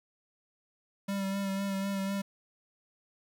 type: tone with vibrato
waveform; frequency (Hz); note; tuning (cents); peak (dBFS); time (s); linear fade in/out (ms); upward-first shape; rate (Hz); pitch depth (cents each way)
square; 196; G3; 0; -31; 1.08-2.22; 10; sine; 4; 24
effects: 10-bit